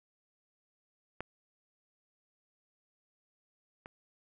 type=clicks; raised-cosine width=0.5 ms; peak=-22 / -30 dBFS; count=2; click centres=1.206 / 3.859 s; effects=none